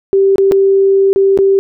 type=tone with dropouts; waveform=sine; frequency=390.3 Hz; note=G4; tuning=8 cents flat; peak=-6 dBFS; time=0.13-1.59 s; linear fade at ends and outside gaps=0 ms; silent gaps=0.358-0.382 / 0.513-0.52 / 1.13-1.16 / 1.375-1.388 s; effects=none